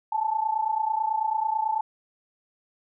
sine tone pair together, 855 / 884.1 Hz, A5 / A5, -50 / +8 cents, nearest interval minor second, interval 58 cents, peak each -27 / -25 dBFS, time 0.12-1.81 s, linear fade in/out 5 ms, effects none

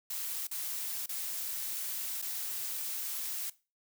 blue noise with dropouts, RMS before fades -37 dBFS, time 0.1-3.5 s, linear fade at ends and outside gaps 5 ms, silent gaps 0.471-0.512 / 1.061-1.091 / 2.218-2.223 s, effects noise-tail reverb RT60 0.3 s tail -19 dB re dry

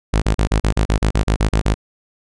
sawtooth tone bursts, 53 Hz, G#1, 36 cents sharp, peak -9 dBFS, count 13, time 0.13-1.743 s, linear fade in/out 10 ms, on 89 ms, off 38 ms, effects resampled to 22050 Hz

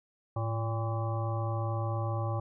harmonic tone with a mistuned harmonic, 114.2 Hz, A#2, 35 cents flat, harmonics 1 / 3 / 5 / 7 / 9 / 10, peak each -30 / -42 / -39 / -40 / -44 / -42 dBFS, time 0.36-2.4 s, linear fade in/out 5 ms, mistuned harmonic 1, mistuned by -74 cents, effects none

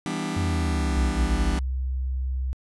sawtooth chord, E minor seventh, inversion none, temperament just, 164.81 / 197.78 / 247.2 / 296.7 Hz, E3 / G3 / B3 / D4, 0 / +16 / +2 / +18 cents, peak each -28 dBFS, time 0.06-1.59 s, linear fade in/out 0 ms
sine exponential sweep, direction down, 92.5 to 47.65 Hz, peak -23 dBFS, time 0.36-1.55 s, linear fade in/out 10 ms
sine tone, 64.7 Hz, C2, 19 cents flat, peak -24 dBFS, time 0.97-2.53 s, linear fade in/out 0 ms
effects resampled to 24000 Hz

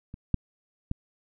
clicks, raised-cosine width 5 ms, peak -27 / -10 / -16 dBFS, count 3, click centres 0.141 / 0.343 / 0.914 s, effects none

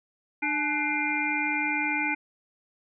harmonic tone with a mistuned harmonic, 299.1 Hz, D4, 32 cents sharp, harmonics 1 / 3 / 5 / 7 / 8, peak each -32 / -32 / -34 / -30 / -29 dBFS, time 0.42-2.15 s, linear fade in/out 10 ms, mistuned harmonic 3, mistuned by -77 cents, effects none

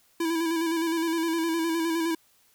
square tone with vibrato, 329.6 Hz, E4, in tune, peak -25 dBFS, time 0.2-2.15 s, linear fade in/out 5 ms, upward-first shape square, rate 9.7 Hz, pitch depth 35 cents each way, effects white hiss -63 dBFS RMS until 2.54 s

